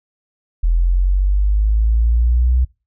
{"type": "linear sweep", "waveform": "sine", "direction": "up", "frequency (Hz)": [41.2, 63.3], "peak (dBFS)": -11, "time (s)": [0.63, 2.65], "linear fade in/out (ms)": 10, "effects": ["noise-tail reverb RT60 0.3 s tail -24 dB re dry"]}